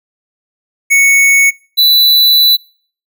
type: tone pair in turn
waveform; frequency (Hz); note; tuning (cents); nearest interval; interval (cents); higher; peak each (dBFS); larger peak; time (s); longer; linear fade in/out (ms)
square; 2217 / 3974; C#7 / B7; 0 / +10; minor seventh; 1010; second; -6 / -6; neither; 0.9-1.51 / 1.77-2.57; second; 20
effects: noise-tail reverb RT60 0.5 s tail -26 dB re dry